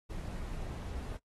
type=noise; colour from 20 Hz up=brown; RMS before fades=-40 dBFS; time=0.09-1.18 s; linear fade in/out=20 ms; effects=noise-tail reverb RT60 0.1 s tail -19 dB re dry + AAC 32 kbps